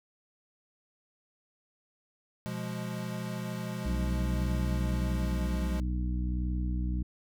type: chord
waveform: square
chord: F diminished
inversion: second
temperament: equal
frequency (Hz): 123.47 / 174.61 / 207.7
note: Cb3 / F3 / Ab3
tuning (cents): 0 / 0 / 0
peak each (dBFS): -39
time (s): 2.46-5.8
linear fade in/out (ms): 0
type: harmonic tone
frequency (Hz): 61.5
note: B1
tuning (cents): -7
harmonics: 1 / 2 / 3 / 4 / 5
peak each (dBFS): -29 / -40 / -37 / -45 / -41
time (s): 3.85-7.03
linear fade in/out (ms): 10
effects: none